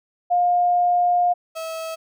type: tone pair in turn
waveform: sine / 35% pulse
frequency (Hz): 709 / 648.2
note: F5 / E5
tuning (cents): +26 / -29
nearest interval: major second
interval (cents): 155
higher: first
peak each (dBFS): -15 / -26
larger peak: first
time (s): 0.3-1.34 / 1.55-1.96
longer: first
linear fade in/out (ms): 20
effects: none